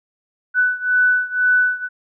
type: beating tone pair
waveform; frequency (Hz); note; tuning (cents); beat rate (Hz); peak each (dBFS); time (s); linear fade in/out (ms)
sine; 1492 / 1494; F#6 / F#6; +14 / +16; 2; -16 / -18; 0.54-1.89; 50
effects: none

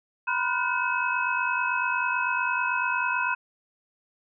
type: tone cluster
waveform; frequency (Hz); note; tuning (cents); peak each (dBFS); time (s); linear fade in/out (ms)
sine; 966 / 1015 / 1434 / 1521 / 2569; B5 / B5 / F6 / F#6 / E7; -39 / +47 / +45 / +47 / -45; -30; 0.27-3.35; 10
effects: none

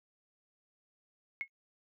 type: tone with exponential decay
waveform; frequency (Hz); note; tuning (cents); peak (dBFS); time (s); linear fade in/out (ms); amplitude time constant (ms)
sine; 2175; C#7; -33; -29; 1.41-1.48; 0; 15
effects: noise-tail reverb RT60 0.1 s tail -24 dB re dry

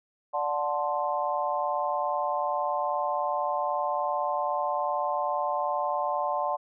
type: chord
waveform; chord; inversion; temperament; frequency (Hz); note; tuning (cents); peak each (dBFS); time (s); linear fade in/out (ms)
sine; D dominant seventh; none; equal with one note detuned; 587.3 / 729.8 / 880 / 1046.5; D5 / F#5 / A5 / C6; 0 / -24 / 0 / 0; -31; 0.33-6.57; 20
effects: none

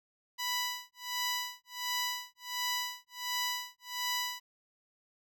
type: tone with tremolo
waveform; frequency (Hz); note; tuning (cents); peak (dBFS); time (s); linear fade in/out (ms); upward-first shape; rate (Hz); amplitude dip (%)
10% pulse; 987.8; B5; 0; -22; 0.38-4.4; 20; sine; 1.4; 100
effects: none

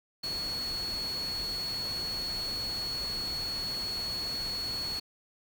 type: tone in noise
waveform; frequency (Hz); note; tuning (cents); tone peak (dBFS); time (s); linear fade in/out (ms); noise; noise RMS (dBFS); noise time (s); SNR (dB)
sine; 4367; C#8; -27; -32; 0.23-5; 10; pink; -42; 0.23-5; +7
effects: none

